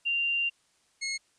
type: tone pair in turn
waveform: sine / 20% pulse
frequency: 2779 / 2167 Hz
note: F7 / C#7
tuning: -9 / -40 cents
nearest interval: major third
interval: 431 cents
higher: first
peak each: -25 dBFS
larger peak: neither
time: 0.05-0.5 / 1.01-1.18 s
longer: first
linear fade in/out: 20 ms
effects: white hiss -68 dBFS RMS until 1.38 s + resampled to 22050 Hz